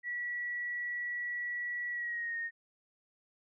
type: tone with pitch glide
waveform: sine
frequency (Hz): 1939 to 1850.4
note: B6 to A#6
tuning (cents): -32 to -13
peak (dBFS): -34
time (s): 0.03-2.51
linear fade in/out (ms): 50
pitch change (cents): -81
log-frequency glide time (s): 1.91-2.37
effects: none